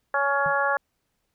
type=harmonic tone; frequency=279.9 Hz; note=C#4; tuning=17 cents sharp; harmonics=2 / 3 / 4 / 5 / 6; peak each=-27 / -27 / -27 / -27 / -27 dBFS; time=0.14-0.77 s; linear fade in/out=2 ms
type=tone with exponential decay; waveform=sine; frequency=156.1 Hz; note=D#3; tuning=6 cents sharp; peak=-30 dBFS; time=0.46-0.57 s; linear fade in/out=0 ms; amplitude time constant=23 ms
effects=pink hiss -75 dBFS RMS until 1.34 s